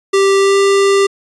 square tone with pitch glide, 392 to 395.4 Hz, G4 to G4, 0 to +15 cents, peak -9 dBFS, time 0.13-1.07 s, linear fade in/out 10 ms, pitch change +15 cents, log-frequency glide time 0.38-0.57 s, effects resampled to 22050 Hz

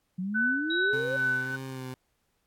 sine exponential sweep, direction up, 177.4 to 554.4 Hz, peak -29 dBFS, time 0.18-1.17 s, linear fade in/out 10 ms
sine tone with tremolo, 1500 Hz, F#6, 23 cents sharp, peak -23 dBFS, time 0.34-1.57 s, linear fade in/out 20 ms, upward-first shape sine, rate 2.4 Hz, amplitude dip 65%
sine tone with exponential decay, 3844 Hz, B7, 48 cents flat, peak -30 dBFS, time 0.7-1.62 s, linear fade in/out 5 ms, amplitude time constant 200 ms
20% pulse tone with vibrato, 130.81 Hz, C3, in tune, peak -31 dBFS, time 0.93-1.94 s, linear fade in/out 2 ms, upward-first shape sine, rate 1.8 Hz, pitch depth 29 cents each way
effects pink hiss -75 dBFS RMS until 2.46 s + AAC 64 kbps

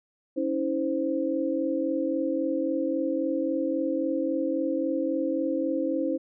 sine tone cluster, 278.4 / 322.1 / 521 Hz, C#4 / E4 / C5, +8 / -40 / -7 cents, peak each -29 / -28 / -29 dBFS, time 0.36-6.18 s, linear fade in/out 20 ms, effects none

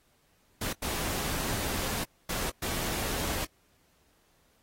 pink noise bursts at uneven times, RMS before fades -33 dBFS, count 4, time 0.61-0.73 / 0.82-2.04 / 2.29-2.5 / 2.62-3.45 s, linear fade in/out 5 ms, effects pink hiss -68 dBFS RMS until 4.62 s + AAC 48 kbps

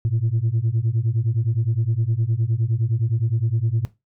sine beating tone pair, 108.8 / 118.5 Hz, A2 / A#2, -19 / +29 cents, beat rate 9.7 Hz, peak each -20 dBFS, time 0.05-3.85 s, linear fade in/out 0 ms, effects noise-tail reverb RT60 0.2 s tail -17 dB re dry + tanh soft clip ceiling -14 dBFS

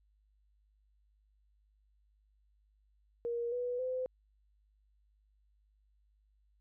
sine tone with pitch steps, 471.9 / 491.1 / 511.1 Hz, A#4 / B4 / C5, +21 / -10 / -41 cents, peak -33 dBFS, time 3.25-4.06 s, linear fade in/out 0 ms, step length 270 ms, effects added 51 Hz sine -68 dBFS peak until 6.6 s

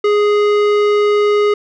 sine tone with tanh clipping, 415.3 Hz, G#4, in tune, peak -12 dBFS, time 0.04-1.54 s, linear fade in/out 5 ms, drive 16 dB, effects none

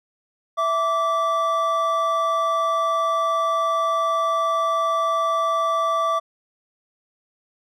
triangle tone pair together, 659.3 / 1163.3 Hz, E5 / D6, 0 / -17 cents, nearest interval minor seventh, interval 983 cents, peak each -22 / -18 dBFS, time 0.57-6.2 s, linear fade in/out 20 ms, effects none

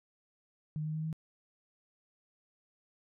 sine tone with pitch steps, 153.3 / 155.08 / 156.88 / 158.71 Hz, D#3 / D#3 / D#3 / D#3, -25 / -5 / +15 / +35 cents, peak -33 dBFS, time 0.76-1.128 s, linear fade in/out 0 ms, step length 92 ms, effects none

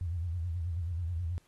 sine tone with vibrato, 85.5 Hz, F2, 36 cents flat, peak -31 dBFS, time 0.01-1.38 s, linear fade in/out 0 ms, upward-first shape sine, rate 9.3 Hz, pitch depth 110 cents each way, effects pink hiss -68 dBFS RMS until 1.47 s + AAC 32 kbps

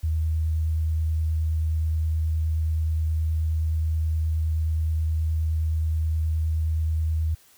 sine tone with vibrato, 79.3 Hz, D#2, 33 cents sharp, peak -21 dBFS, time 0.03-7.35 s, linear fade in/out 10 ms, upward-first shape triangle, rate 9.5 Hz, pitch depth 13 cents each way, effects white hiss -56 dBFS RMS until 7.57 s

